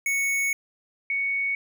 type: tone pair in turn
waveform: square / sine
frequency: 2217 / 2225 Hz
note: C#7 / C#7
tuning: 0 / +6 cents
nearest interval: unison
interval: 6 cents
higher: second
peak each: -23 dBFS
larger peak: neither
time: 0.06-0.53 / 1.1-1.55 s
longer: first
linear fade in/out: 2 ms
effects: none